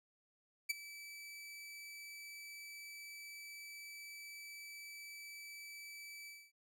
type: tone with ADSR envelope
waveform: sawtooth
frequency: 2308 Hz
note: D7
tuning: 31 cents flat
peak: -28 dBFS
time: 0.69-6.52 s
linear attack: 13 ms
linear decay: 18 ms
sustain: -18 dB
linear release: 250 ms
effects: none